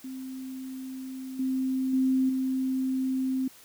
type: tone with level steps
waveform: sine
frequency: 261.5 Hz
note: C4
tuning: 1 cent flat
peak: -35 / -25 / -21 / -25 dBFS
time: 0.04-3.48 s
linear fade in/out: 5 ms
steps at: 1.39 / 1.93 / 2.29 s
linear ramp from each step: 5 ms
effects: white hiss -53 dBFS RMS until 3.64 s